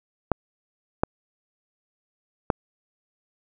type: clicks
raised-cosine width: 1 ms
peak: -5 dBFS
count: 3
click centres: 0.317 / 1.035 / 2.502 s
effects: none